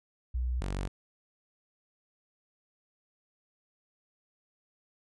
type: tone pair in turn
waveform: sine / sawtooth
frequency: 61.74 / 47.42 Hz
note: B1 / F#1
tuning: 0 / +43 cents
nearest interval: perfect fourth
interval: 457 cents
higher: first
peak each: -28 dBFS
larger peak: neither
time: 0.34-0.61 / 0.61-0.88 s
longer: neither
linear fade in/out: 10 ms
effects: resampled to 24000 Hz